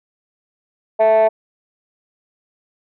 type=tone with frequency modulation; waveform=sine; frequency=659.3 Hz; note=E5; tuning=in tune; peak=-7 dBFS; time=0.99-1.29 s; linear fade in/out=20 ms; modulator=221 Hz; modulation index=0.6; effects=tanh soft clip ceiling -9 dBFS